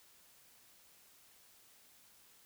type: silence
effects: white hiss -64 dBFS RMS until 2.45 s